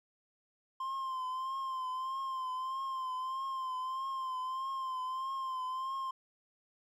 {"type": "tone with vibrato", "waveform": "triangle", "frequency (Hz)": 1046.5, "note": "C6", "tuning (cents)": 0, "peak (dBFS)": -33, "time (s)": [0.8, 6.11], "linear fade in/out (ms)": 5, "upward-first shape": "triangle", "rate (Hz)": 1.6, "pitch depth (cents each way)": 51, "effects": []}